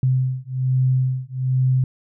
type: beating tone pair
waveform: sine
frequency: 128.8 / 130 Hz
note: C3 / C3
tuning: -27 / -11 cents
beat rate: 1.2 Hz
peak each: -20 dBFS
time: 0.03-1.84 s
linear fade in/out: 2 ms
effects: none